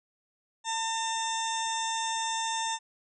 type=harmonic tone with a mistuned harmonic; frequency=902 Hz; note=A5; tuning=43 cents sharp; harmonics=1 / 2 / 3 / 4 / 6 / 7 / 8 / 9 / 10; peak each=-31 / -39 / -43 / -36 / -43 / -40 / -40 / -43 / -52 dBFS; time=0.64-2.79 s; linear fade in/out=50 ms; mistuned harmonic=9; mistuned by=-20 cents; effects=none